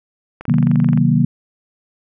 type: click train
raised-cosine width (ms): 0.5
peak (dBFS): -16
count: 14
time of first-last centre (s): 0.41-0.975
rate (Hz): 23
type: chord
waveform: sine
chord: C half-diminished seventh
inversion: none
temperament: just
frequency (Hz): 130.81 / 156.98 / 188.37 / 235.5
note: C3 / Eb3 / Gb3 / Bb3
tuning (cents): 0 / +16 / +31 / +18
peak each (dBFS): -17 / -15 / -18 / -16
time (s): 0.48-1.25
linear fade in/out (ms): 5
effects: none